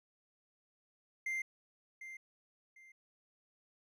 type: tone with echo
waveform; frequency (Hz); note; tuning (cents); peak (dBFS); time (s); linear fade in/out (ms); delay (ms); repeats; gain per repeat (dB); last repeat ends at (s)
triangle; 2093; C7; 0; -33; 1.26-1.42; 5; 750; 2; -11; 2.92
effects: none